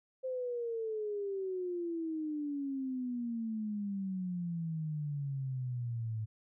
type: exponential sweep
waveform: sine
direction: down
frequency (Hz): 523.3 to 107.8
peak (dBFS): -34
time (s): 0.23-6.26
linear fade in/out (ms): 20
effects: none